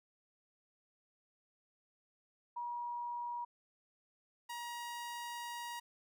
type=tone pair in turn; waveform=sine / sawtooth; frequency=958 / 950.8 Hz; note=A#5 / A#5; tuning=+47 / +34 cents; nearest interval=unison; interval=13 cents; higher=first; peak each=-38 / -38 dBFS; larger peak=neither; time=2.56-3.45 / 4.49-5.8 s; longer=second; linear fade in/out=10 ms; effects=none